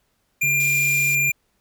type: tone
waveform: square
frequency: 2395 Hz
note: D7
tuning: 33 cents sharp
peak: -18 dBFS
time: 0.41-1.32 s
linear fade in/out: 10 ms
type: tone with pitch glide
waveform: triangle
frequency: 142.6 to 141.45 Hz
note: C#3 to C#3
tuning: +49 to +35 cents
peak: -27 dBFS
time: 0.43-1.3 s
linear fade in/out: 5 ms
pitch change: -14 cents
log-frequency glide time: 0.53-0.67 s
type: high-pass noise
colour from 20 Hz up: pink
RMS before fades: -35 dBFS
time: 0.6-1.15 s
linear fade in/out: 2 ms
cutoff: 4900 Hz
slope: 12 dB/octave
effects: pink hiss -68 dBFS RMS until 1.6 s